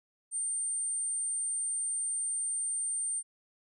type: tone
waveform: sine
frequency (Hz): 8870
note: C#9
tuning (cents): 0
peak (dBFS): -29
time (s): 0.31-3.23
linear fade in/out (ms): 50
effects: tanh soft clip ceiling -27 dBFS